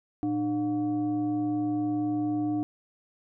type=tone with frequency modulation; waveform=sine; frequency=300.7 Hz; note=D4; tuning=41 cents sharp; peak=-25 dBFS; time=0.23-2.63 s; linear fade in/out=0 ms; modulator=417 Hz; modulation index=0.49; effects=none